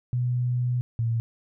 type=tone pair in turn; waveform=sine; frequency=123.47 / 115.21 Hz; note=B2 / A#2; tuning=0 / -20 cents; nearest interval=minor second; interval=120 cents; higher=first; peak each=-22 dBFS; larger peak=neither; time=0.13-0.81 / 0.99-1.2 s; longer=first; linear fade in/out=0 ms; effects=none